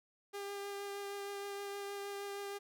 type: tone with vibrato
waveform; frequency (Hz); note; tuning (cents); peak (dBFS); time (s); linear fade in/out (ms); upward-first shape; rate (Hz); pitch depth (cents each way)
sawtooth; 401.2; G4; +40; -37; 0.33-2.59; 20; triangle; 6.4; 14
effects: none